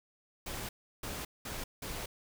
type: noise bursts at uneven times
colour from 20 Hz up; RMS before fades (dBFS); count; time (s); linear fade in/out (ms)
pink; -40; 4; 0.46-0.69 / 1.03-1.25 / 1.45-1.64 / 1.82-2.06; 5
effects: none